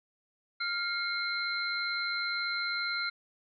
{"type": "tone cluster", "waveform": "sine", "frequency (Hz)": [1396, 2147, 4101], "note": ["F6", "C7", "C8"], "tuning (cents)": [-1, 44, -36], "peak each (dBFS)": [-33, -36, -35], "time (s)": [0.6, 3.1], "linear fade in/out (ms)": 10, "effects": []}